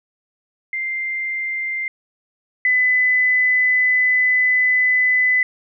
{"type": "tone pair in turn", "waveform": "sine", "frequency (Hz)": [2093, 2006], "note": ["C7", "B6"], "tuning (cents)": [0, 26], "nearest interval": "minor second", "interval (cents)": 74, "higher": "first", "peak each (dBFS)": [-21, -13], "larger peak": "second", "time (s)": [[0.73, 1.88], [2.65, 5.43]], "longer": "second", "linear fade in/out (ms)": 2, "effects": []}